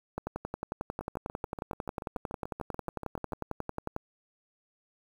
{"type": "two click trains", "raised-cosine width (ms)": 1, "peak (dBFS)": [-24, -19], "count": [17, 43], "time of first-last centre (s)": [[1.01, 3.322], [0.18, 3.964]], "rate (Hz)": [6.92, 11.1], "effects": ["8-bit"]}